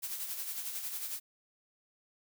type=noise with tremolo; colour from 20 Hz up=blue; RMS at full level=-37 dBFS; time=0.02-1.2 s; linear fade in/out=20 ms; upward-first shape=sine; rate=11 Hz; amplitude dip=50%; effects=none